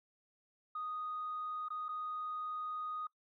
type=tone with dropouts; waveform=sine; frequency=1242 Hz; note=D#6; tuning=3 cents flat; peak=-37 dBFS; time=0.75-3.07 s; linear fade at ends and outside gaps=5 ms; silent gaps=1.685-1.703 / 1.884-1.889 s; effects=noise-tail reverb RT60 0.1 s tail -22 dB re dry + tanh soft clip ceiling -33 dBFS

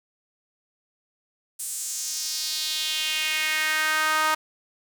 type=tone with high-pass filter sweep; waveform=sawtooth; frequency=311.1 Hz; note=D#4; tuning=in tune; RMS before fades=-26 dBFS; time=1.59-4.35 s; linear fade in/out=10 ms; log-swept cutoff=8900 to 1100 Hz; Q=2.5; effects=none

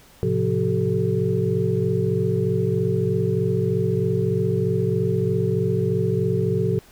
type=tone cluster; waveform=sine; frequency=108.1 / 131.3 / 175.9 / 382.8 / 437.3 Hz; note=A2 / C3 / F3 / G4 / A4; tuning=-30 / +6 / +13 / -41 / -11 cents; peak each=-25 dBFS; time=0.23-6.79 s; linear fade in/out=0 ms; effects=pink hiss -51 dBFS RMS until 6.91 s

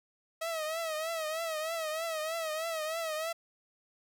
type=tone with vibrato; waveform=sawtooth; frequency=641 Hz; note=E5; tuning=49 cents flat; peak=-29 dBFS; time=0.41-3.33 s; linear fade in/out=10 ms; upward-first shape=triangle; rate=3.2 Hz; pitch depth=90 cents each way; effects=none

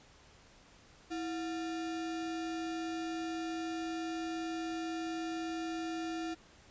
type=tone with sample-and-hold; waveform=sine; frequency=327.1 Hz; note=E4; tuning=13 cents flat; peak=-35 dBFS; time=1.1-6.35 s; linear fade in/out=20 ms; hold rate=1050 Hz; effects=pink hiss -60 dBFS RMS until 6.7 s + resampled to 16000 Hz

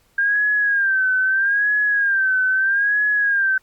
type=tone with vibrato; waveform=sine; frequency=1600 Hz; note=G6; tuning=35 cents sharp; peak=-15 dBFS; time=0.18-3.58 s; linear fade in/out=5 ms; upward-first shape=sine; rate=0.78 Hz; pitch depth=93 cents each way; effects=pink hiss -60 dBFS RMS until 3.62 s + Opus 48 kbps

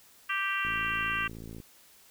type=harmonic tone; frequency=392 Hz; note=G4; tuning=in tune; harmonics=3 / 4 / 5 / 6 / 7 / 8; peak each=-34 / -33 / -36 / -40 / -33 / -43 dBFS; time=0.29-1.28 s; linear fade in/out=10 ms
type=click train; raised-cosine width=3 ms; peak=-31 dBFS; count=54; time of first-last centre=0.65-1.602 s; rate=55.7 Hz
effects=white hiss -58 dBFS RMS until 2.1 s

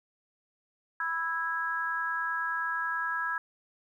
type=chord; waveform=sine; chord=E major; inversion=second; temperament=just; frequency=988.9 / 1318.5 / 1648.1 Hz; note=B5 / E6 / G#6; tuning=+2 / 0 / -14 cents; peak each=-36 / -34 / -31 dBFS; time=1-3.38 s; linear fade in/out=2 ms; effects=11-bit

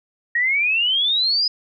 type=exponential sweep; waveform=sine; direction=up; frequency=1864.7 to 5060 Hz; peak=-16 dBFS; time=0.35-1.48 s; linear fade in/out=5 ms; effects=none

